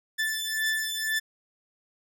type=beating tone pair; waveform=sawtooth; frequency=1756 / 1758 Hz; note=A6 / A6; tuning=-4 / -2 cents; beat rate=2 Hz; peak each=-26 dBFS; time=0.18-1.2 s; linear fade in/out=20 ms; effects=none